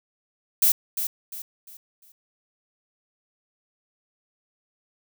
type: noise with echo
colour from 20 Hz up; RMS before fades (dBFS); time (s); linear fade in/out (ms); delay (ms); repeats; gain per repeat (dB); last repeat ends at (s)
violet; -18; 0.62-0.72; 2; 350; 4; -9; 2.12
effects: none